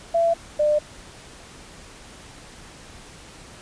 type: tone pair in turn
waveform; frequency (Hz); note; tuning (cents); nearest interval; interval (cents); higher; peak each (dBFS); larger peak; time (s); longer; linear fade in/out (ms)
sine; 672 / 598.7; E5 / D5; +33 / +33; major second; 200; first; -16; neither; 0.14-0.34 / 0.59-0.79; neither; 10
effects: pink hiss -44 dBFS RMS until 3.61 s + resampled to 22050 Hz